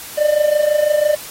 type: tone with amplitude modulation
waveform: triangle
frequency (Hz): 599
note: D5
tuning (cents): +34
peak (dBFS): -7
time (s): 0.17-1.16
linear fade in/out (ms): 20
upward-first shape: sine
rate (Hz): 26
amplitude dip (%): 70
effects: white hiss -33 dBFS RMS until 1.3 s + AAC 48 kbps